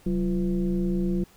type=tone with frequency modulation; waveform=sine; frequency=186.2 Hz; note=F#3; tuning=11 cents sharp; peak=-22 dBFS; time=0.06-1.24 s; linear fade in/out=5 ms; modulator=158 Hz; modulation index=0.97; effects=pink hiss -56 dBFS RMS until 1.36 s